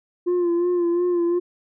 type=tone with vibrato; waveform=sine; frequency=349.2 Hz; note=F4; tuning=in tune; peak=-15 dBFS; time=0.26-1.4 s; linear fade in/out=20 ms; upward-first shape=sine; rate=2.8 Hz; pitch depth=40 cents each way; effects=tanh soft clip ceiling -17 dBFS